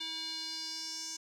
square tone with band-pass filter sweep, 321.7 Hz, E4, 42 cents flat, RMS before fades -40 dBFS, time 0-1.17 s, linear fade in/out 10 ms, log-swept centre 3700 to 6100 Hz, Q 5.2, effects none

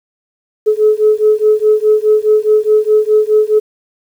sine beating tone pair, 425.8 / 430.6 Hz, G#4 / A4, +43 / -37 cents, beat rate 4.8 Hz, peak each -10 dBFS, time 0.66-3.6 s, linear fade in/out 20 ms, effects tanh soft clip ceiling 0 dBFS + 7-bit

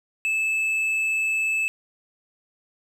sine tone with tanh clipping, 2617 Hz, E7, 13 cents flat, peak -22 dBFS, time 0.25-1.68 s, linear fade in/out 0 ms, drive 5 dB, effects none

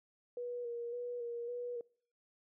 sine tone with vibrato, 479.2 Hz, A#4, 48 cents sharp, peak -38 dBFS, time 0.37-1.81 s, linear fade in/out 2 ms, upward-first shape square, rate 1.8 Hz, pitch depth 25 cents each way, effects noise-tail reverb RT60 0.5 s tail -25 dB re dry

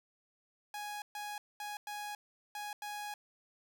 sawtooth tone bursts at uneven times, 830.6 Hz, G#5, in tune, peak -36 dBFS, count 6, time 0.74-1.02 / 1.15-1.38 / 1.6-1.77 / 1.87-2.15 / 2.55-2.73 / 2.82-3.14 s, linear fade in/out 2 ms, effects none

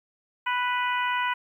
harmonic tone, 493.9 Hz, B4, in tune, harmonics 2 / 3 / 4 / 5 / 6, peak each -26 / -30 / -32 / -34 / -36 dBFS, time 0.46-1.34 s, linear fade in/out 10 ms, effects 10-bit

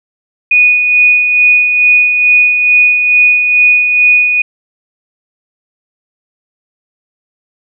sine tone with tremolo, 2475 Hz, D#7, 10 cents flat, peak -3 dBFS, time 0.51-4.42 s, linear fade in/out 5 ms, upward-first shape sine, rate 2.3 Hz, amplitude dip 45%, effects none

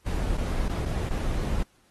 brown noise with dropouts, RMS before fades -27 dBFS, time 0.06-1.63 s, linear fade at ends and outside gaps 5 ms, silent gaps 0.372-0.381 / 0.683-0.693 / 0.854-0.858 / 1.09-1.105 s, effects pink hiss -64 dBFS RMS until 1.9 s + AAC 32 kbps

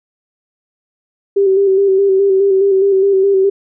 sine tone with vibrato, 389.8 Hz, G4, 10 cents flat, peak -8 dBFS, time 1.36-3.5 s, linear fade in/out 10 ms, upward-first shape square, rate 4.8 Hz, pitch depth 33 cents each way, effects none

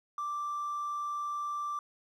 triangle tone with hard clipping, 1174.7 Hz, D6, in tune, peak -33 dBFS, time 0.18-1.79 s, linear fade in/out 2 ms, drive 4 dB, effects none

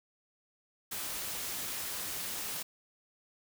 white noise, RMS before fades -38 dBFS, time 0.91-2.63 s, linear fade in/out 10 ms, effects none

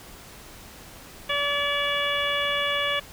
harmonic tone with a mistuned harmonic, 574 Hz, D5, 40 cents flat, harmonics 1 / 2 / 3 / 4 / 5 / 6, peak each -30 / -30 / -30 / -30 / -30 / -30 dBFS, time 1.29-3 s, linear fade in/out 10 ms, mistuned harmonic 6, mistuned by -16 cents, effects pink hiss -45 dBFS RMS until 3.12 s

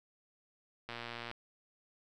click train, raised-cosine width 0.3 ms, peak -26 dBFS, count 51, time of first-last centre 0.89-1.314 s, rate 118 Hz, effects none

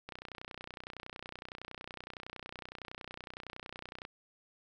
click train, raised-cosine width 0.3 ms, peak -27 dBFS, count 123, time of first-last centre 0.09-4.051 s, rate 30.8 Hz, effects none

